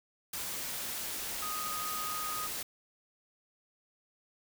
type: tone in noise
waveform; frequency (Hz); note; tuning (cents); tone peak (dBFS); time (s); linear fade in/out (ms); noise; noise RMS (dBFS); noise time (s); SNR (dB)
sine; 1244; D#6; -1; -37; 1.42-2.47; 5; white; -38; 0.33-2.63; -2
effects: none